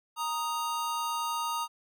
square tone pair together, 932.3 / 1244.5 Hz, A#5 / D#6, 0 / 0 cents, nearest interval perfect fourth, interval 500 cents, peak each -33 / -34 dBFS, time 0.16-1.68 s, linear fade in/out 50 ms, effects none

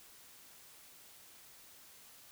silence, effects white hiss -58 dBFS RMS until 2.31 s

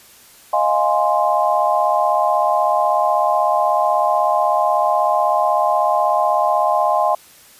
sine chord, F minor seventh, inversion third, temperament equal, 622.3 / 698.5 / 830.6 / 1046.5 Hz, Eb5 / F5 / Ab5 / C6, 0 / 0 / 0 / 0 cents, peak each -19 dBFS, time 0.53-7.15 s, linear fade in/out 5 ms, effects white hiss -46 dBFS RMS until 7.59 s + resampled to 32000 Hz

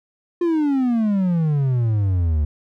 triangle exponential sweep, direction down, 354 to 72.4 Hz, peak -14 dBFS, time 0.41-2.45 s, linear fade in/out 5 ms, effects none

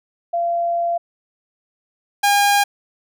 sine / sawtooth tone pair in turn, 686 / 810.9 Hz, F5 / G#5, -31 / -42 cents, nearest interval minor third, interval 289 cents, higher second, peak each -17 / -9 dBFS, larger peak second, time 0.33-0.98 / 2.23-2.64 s, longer first, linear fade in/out 10 ms, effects none

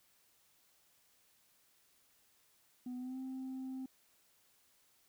sine tone with pitch glide, 249 to 261.5 Hz, B3 to C4, +14 to -1 cents, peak -38 dBFS, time 2.86-3.86 s, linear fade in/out 5 ms, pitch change +85 cents, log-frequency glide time 2.97-3.18 s, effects tanh soft clip ceiling -39 dBFS + white hiss -71 dBFS RMS until 5.08 s

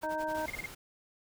pink noise with tremolo, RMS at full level -47 dBFS, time 0.01-0.63 s, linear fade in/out 20 ms, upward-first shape sine, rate 11 Hz, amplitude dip 100%
harmonic tone, 311.1 Hz, D#4, in tune, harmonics 1 / 2 / 3 / 5, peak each -41 / -35 / -35 / -41 dBFS, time 0.03-0.46 s, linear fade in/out 5 ms
pink noise, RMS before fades -47 dBFS, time 0.34-0.75 s, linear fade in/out 10 ms
sine tone bursts, 2116 Hz, C7, 19 cents sharp, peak -34 dBFS, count 4, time 0.48-0.659 s, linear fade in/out 2 ms, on 20 ms, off 33 ms
effects none

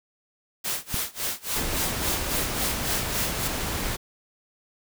white noise with tremolo, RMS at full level -27 dBFS, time 0.64-3.48 s, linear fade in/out 10 ms, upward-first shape sine, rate 3.6 Hz, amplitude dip 95%
click, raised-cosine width 5 ms, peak -17 dBFS, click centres 0.943 s
pink noise, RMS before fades -29 dBFS, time 1.55-3.97 s, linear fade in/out 20 ms
effects none

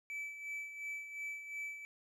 triangle tone with tremolo, 2308 Hz, D7, 31 cents flat, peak -37 dBFS, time 0.1-1.85 s, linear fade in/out 0 ms, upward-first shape sine, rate 2.8 Hz, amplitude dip 60%, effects none

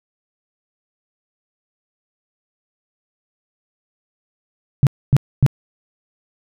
sine tone bursts, 137.4 Hz, C#3, 15 cents flat, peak -7 dBFS, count 3, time 4.83-5.464 s, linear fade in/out 0 ms, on 38 ms, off 260 ms, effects none

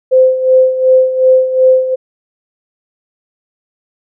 sine tone with tremolo, 517 Hz, C5, 21 cents flat, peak -3 dBFS, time 0.11-1.96 s, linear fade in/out 20 ms, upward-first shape sine, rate 2.7 Hz, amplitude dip 70%, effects none

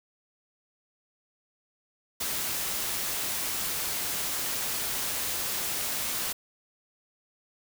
white noise, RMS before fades -31 dBFS, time 2.2-6.33 s, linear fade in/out 10 ms, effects none

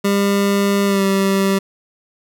25% pulse tone with pitch glide, 200 to 194.76 Hz, G3 to G3, +35 to -11 cents, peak -10 dBFS, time 0.04-1.59 s, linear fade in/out 10 ms, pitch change -46 cents, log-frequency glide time 0.86-1.03 s, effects none

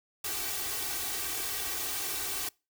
white noise with comb filter, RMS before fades -34 dBFS, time 0.24-2.49 s, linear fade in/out 5 ms, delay 2.6 ms, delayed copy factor +1, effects noise-tail reverb RT60 0.3 s tail -26 dB re dry

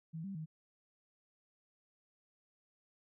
sine tone with pitch steps, 161.7 / 195.6 / 157.5 Hz, E3 / G3 / D#3, -33 / -4 / +21 cents, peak -40 dBFS, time 0.13-0.46 s, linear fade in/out 20 ms, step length 110 ms, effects none

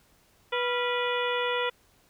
harmonic tone with a mistuned harmonic, 490 Hz, B4, 14 cents flat, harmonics 1 / 2 / 3 / 4 / 5 / 6 / 7, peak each -29 / -32 / -34 / -35 / -36 / -37 / -37 dBFS, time 0.52-1.7 s, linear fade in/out 10 ms, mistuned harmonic 3, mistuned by -99 cents, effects pink hiss -63 dBFS RMS until 2.09 s

